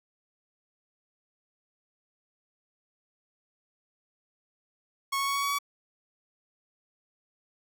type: tone with pitch steps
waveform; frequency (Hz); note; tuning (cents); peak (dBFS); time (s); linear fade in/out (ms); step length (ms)
sawtooth; 1100 / 1107 / 1114.1 / 1121.2 / 1128.3 / 1135.5; C#6 / C#6 / C#6 / C#6 / C#6 / C#6; -14 / -3 / +8 / +19 / +30 / +41; -23; 5.12-5.588; 10; 78
effects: none